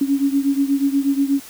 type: beating tone pair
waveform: sine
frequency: 275.2 / 283.5 Hz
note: C#4 / C#4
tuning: -12 / +39 cents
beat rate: 8.3 Hz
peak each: -17 / -20 dBFS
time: 0.01-1.4 s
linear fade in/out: 5 ms
effects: white hiss -40 dBFS RMS until 1.49 s